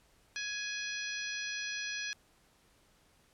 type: harmonic tone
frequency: 835 Hz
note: G#5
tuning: 9 cents sharp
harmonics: 2 / 3 / 4 / 5 / 6 / 7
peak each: -40 / -41 / -45 / -45 / -47 / -45 dBFS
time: 0.36-2.13 s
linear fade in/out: 0 ms
effects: pink hiss -67 dBFS RMS until 3.33 s + low-pass 12000 Hz 12 dB/octave